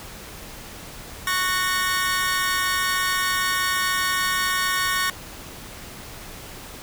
sawtooth chord, F# major, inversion second, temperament equal with one note detuned, 1108.7 / 1480 / 1839 Hz, C#6 / F#6 / A#6, 0 / 0 / -24 cents, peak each -21 / -24 / -21 dBFS, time 1.27-5.1 s, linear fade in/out 2 ms, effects pink hiss -39 dBFS RMS until 6.82 s

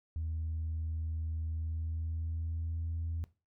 sine tone with pitch glide, 80.1 to 82.49 Hz, E2 to E2, -49 to +2 cents, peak -32 dBFS, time 0.16-3.24 s, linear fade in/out 0 ms, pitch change +51 cents, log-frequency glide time 1.45-2.94 s, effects noise-tail reverb RT60 0.3 s tail -20 dB re dry + tanh soft clip ceiling -30 dBFS

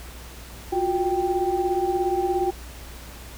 sine tone cluster, 351.2 / 368.2 / 785 Hz, F4 / F#4 / G5, +10 / -8 / +2 cents, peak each -25 dBFS, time 0.72-2.51 s, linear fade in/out 10 ms, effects added 60 Hz sine -40 dBFS peak until 3.37 s + pink hiss -43 dBFS RMS until 3.37 s

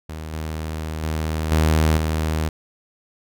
sawtooth tone with level steps, 78.6 Hz, D#2, 18 cents sharp, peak -26 / -22 / -18 / -11 / -16 dBFS, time 0.09-2.49 s, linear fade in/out 5 ms, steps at 0.33 / 1.03 / 1.51 / 1.97 s, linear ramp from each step 5 ms, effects none

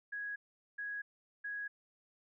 sine tone bursts, 1661.2 Hz, G#6, in tune, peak -38 dBFS, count 3, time 0.12-1.68 s, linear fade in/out 10 ms, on 240 ms, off 420 ms, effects none

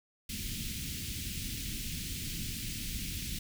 pink band-stop noise, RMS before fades -38 dBFS, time 0.29-3.39 s, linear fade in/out 5 ms, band 260 to 2400 Hz, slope 24 dB/octave, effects none

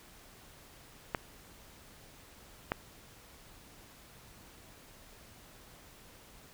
clicks, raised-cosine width 0.5 ms, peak -15 dBFS, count 2, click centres 1.148 / 2.719 s, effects pink hiss -56 dBFS RMS until 6.53 s

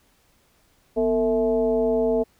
sine tone with frequency modulation, 450.5 Hz, A4, 41 cents sharp, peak -18 dBFS, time 0.96-2.24 s, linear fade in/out 20 ms, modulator 204 Hz, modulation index 0.98, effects pink hiss -62 dBFS RMS until 2.39 s

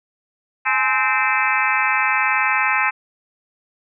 harmonic tone with a mistuned harmonic, 259.6 Hz, C4, 13 cents flat, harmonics 3 / 4 / 5 / 6 / 7 / 8 / 9 / 10, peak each -24 / -24 / -24 / -24 / -24 / -24 / -24 / -24 dBFS, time 0.65-2.91 s, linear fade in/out 20 ms, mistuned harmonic 3, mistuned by +140 cents, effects none

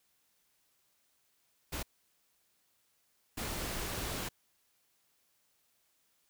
pink noise bursts at uneven times, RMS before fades -38 dBFS, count 2, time 1.72-1.83 / 3.37-4.29 s, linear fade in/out 10 ms, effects white hiss -74 dBFS RMS until 6.29 s

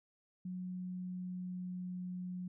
sine tone with pitch glide, 182.5 to 181.13 Hz, F#3 to F#3, -24 to -37 cents, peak -39 dBFS, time 0.45-2.48 s, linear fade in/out 5 ms, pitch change -13 cents, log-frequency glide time 0.58-1.99 s, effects none

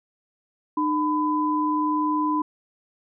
sine tone pair together, 303.5 / 1003.9 Hz, D#4 / B5, -43 / +28 cents, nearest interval octave + major sixth, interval 2071 cents, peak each -23 dBFS, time 0.77-2.42 s, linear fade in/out 5 ms, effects none

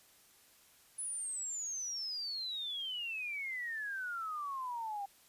sine exponential sweep, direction down, 10250 to 784 Hz, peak -37 dBFS, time 0.98-5.06 s, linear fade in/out 10 ms, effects white hiss -64 dBFS RMS until 5.28 s + resampled to 32000 Hz

